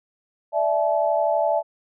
sine chord, D suspended second, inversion none, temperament equal with one note detuned, 587.3 / 659.3 / 859.4 Hz, D5 / E5 / A5, 0 / 0 / -41 cents, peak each -23 / -21 / -24 dBFS, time 0.52-1.63 s, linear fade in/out 50 ms, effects none

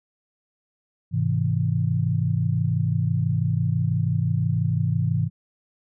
sine chord, Ab augmented, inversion none, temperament just, 103.83 / 129.78 / 162.23 Hz, Ab2 / C3 / E3, 0 / -14 / -27 cents, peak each -24 dBFS, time 1.11-5.3 s, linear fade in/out 50 ms, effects none

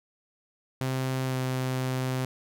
sawtooth tone with pitch glide, 130.8 to 129.37 Hz, C3 to C3, 0 to -19 cents, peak -23 dBFS, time 0.81-2.25 s, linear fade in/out 0 ms, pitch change -19 cents, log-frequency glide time 1.25-1.36 s, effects none

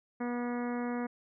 harmonic tone, 242.2 Hz, B3, 34 cents flat, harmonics 1 / 2 / 3 / 4 / 5 / 6 / 7 / 8 / 9, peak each -33 / -39 / -43 / -45 / -47 / -49 / -50 / -51 / -52 dBFS, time 0.2-1.07 s, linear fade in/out 10 ms, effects none

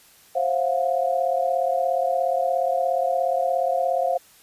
sine tone cluster, 531 / 682 / 719 Hz, C5 / F5 / F#5, +25 / -41 / -50 cents, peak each -24 dBFS, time 0.35-4.18 s, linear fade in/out 10 ms, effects white hiss -53 dBFS RMS until 4.42 s + resampled to 32000 Hz

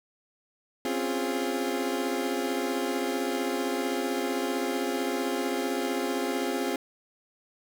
30% pulse chord, Db major seventh, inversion third, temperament equal with one note detuned, 261.6 / 277.2 / 349.2 / 410.8 Hz, C4 / Db4 / F4 / Ab4, 0 / 0 / 0 / -19 cents, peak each -29 / -33 / -30 / -30 dBFS, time 0.85-6.76 s, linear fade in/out 2 ms, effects none

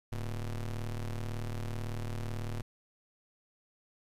square ring-modulated tone, 61.74 Hz, B1, in tune, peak -32 dBFS, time 0.12-2.62 s, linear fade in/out 5 ms, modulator 42.7 Hz, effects resampled to 32000 Hz + 10-bit

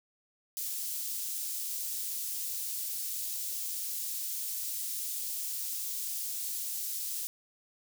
white high-pass noise, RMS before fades -36 dBFS, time 0.57-7.27 s, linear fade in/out 0 ms, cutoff 5600 Hz, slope 12 dB/octave, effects none

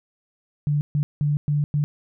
sine tone bursts at uneven times, 146.83 Hz, D3, in tune, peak -18 dBFS, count 5, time 0.67-0.81 / 0.95-1.03 / 1.21-1.37 / 1.48-1.64 / 1.74-1.84 s, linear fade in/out 0 ms, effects none

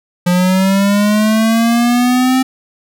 square linear sweep, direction up, 176.1 to 261.6 Hz, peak -10 dBFS, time 0.26-2.43 s, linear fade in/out 10 ms, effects none

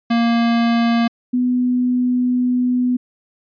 square / sine tone pair in turn, 233.1 / 248.8 Hz, A#3 / B3, 0 / +13 cents, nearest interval minor second, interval 113 cents, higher second, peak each -14 dBFS, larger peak neither, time 0.1-1.08 / 1.33-2.97 s, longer second, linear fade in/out 10 ms, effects resampled to 11025 Hz

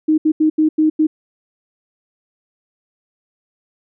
sine tone bursts at uneven times, 311.1 Hz, D#4, in tune, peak -10 dBFS, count 6, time 0.08-0.18 / 0.25-0.32 / 0.4-0.5 / 0.58-0.69 / 0.78-0.9 / 0.99-1.07 s, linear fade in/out 10 ms, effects none

